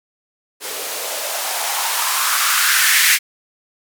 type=noise with band-pass filter sweep; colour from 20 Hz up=violet; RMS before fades=-18 dBFS; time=0.6-3.19 s; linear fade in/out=50 ms; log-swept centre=410 to 2000 Hz; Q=3.2; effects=none